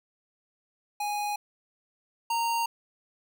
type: tone pair in turn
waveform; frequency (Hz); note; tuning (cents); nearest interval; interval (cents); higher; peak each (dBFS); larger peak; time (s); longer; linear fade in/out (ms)
square; 828 / 926.5; G#5 / A#5; -5 / -11; major second; 194; second; -29 / -26; second; 1-1.36 / 2.3-2.66; neither; 5
effects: none